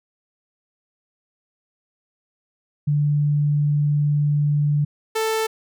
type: tone pair in turn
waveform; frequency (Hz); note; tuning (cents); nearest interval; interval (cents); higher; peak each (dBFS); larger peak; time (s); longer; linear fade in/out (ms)
sine / sawtooth; 146.83 / 441.8; D3 / A4; 0 / +7; octave + perfect fifth; 1907; second; -16; neither; 2.87-4.85 / 5.15-5.47; first; 10
effects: none